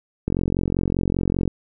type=click train; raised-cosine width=3 ms; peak=-8 dBFS; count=55; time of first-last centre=0.28-1.477 s; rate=45.1 Hz; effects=none